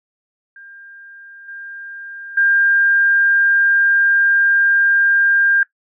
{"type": "tone with level steps", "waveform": "sine", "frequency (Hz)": 1600, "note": "G6", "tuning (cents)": 35, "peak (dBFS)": [-37, -30, -11], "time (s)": [0.56, 5.63], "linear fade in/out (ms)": 2, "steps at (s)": [1.48, 2.37], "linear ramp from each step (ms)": 5, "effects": ["noise-tail reverb RT60 0.1 s tail -18 dB re dry"]}